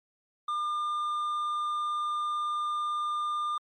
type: tone with hard clipping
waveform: triangle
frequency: 1203 Hz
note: D6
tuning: 41 cents sharp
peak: -29 dBFS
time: 0.48-3.58 s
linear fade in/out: 5 ms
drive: 7 dB
effects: MP3 48 kbps